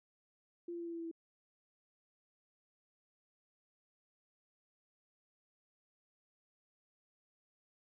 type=tone with pitch steps; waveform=sine; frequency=345.1 / 342.5 / 340 / 337.4 / 334.9 / 332.4 / 329.9 Hz; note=F4 / F4 / F4 / E4 / E4 / E4 / E4; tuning=-21 / -34 / -46 / +40 / +27 / +15 / +1 cents; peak=-40 dBFS; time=0.68-1.114 s; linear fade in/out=5 ms; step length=62 ms; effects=none